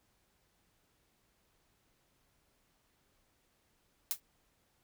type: noise with exponential decay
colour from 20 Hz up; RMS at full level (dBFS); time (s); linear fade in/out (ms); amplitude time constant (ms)
blue; -29; 4.11-4.2; 0; 18
effects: pink hiss -74 dBFS RMS until 4.83 s